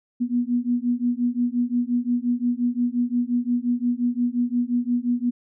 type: beating tone pair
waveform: sine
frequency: 240 / 245.7 Hz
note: B3 / B3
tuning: -49 / -9 cents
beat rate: 5.7 Hz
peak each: -23 / -23 dBFS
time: 0.2-5.31 s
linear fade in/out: 20 ms
effects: none